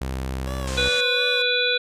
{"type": "tone", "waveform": "sawtooth", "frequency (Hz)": 65.41, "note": "C2", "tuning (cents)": 0, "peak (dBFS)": -22, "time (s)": [0.01, 0.89], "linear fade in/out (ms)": 5}
{"type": "tone with vibrato", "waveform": "25% pulse", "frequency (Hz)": 551, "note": "C#5", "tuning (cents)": -11, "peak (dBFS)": -30, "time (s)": [0.47, 1.42], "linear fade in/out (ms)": 0, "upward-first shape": "sine", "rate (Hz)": 2.8, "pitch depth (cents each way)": 84}
{"type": "low-pass noise", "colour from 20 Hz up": "white", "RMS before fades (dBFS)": -35, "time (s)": [0.67, 1.01], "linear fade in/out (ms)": 5, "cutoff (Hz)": 8500, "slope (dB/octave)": 48}
{"type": "harmonic tone", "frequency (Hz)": 492.6, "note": "B4", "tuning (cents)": -5, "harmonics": [1, 3, 5, 7, 8], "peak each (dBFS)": [-25, -25, -25, -25, -25], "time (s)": [0.77, 1.78], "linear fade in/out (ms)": 10}
{"effects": ["resampled to 32000 Hz"]}